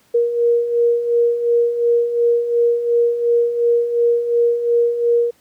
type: beating tone pair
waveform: sine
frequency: 470.4 / 473.2 Hz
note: A#4 / A#4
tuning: +16 / +26 cents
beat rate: 2.8 Hz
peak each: -21 / -14 dBFS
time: 0.14-5.31 s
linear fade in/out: 10 ms
effects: pink hiss -56 dBFS RMS until 5.4 s + high-pass 100 Hz 12 dB/octave